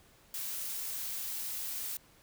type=noise; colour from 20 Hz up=blue; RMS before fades=-38 dBFS; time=0.34-1.97 s; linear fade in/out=2 ms; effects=pink hiss -62 dBFS RMS until 2.22 s